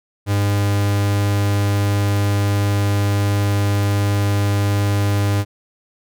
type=tone; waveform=45% pulse; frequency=101.4 Hz; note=G#2; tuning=41 cents flat; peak=-15 dBFS; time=0.26-5.45 s; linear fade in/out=50 ms; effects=none